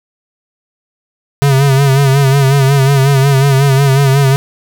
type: tone with vibrato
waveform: square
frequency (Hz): 137.2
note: C#3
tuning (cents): -17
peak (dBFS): -7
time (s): 1.42-4.36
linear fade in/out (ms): 0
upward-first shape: sine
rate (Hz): 5.5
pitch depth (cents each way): 60
effects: none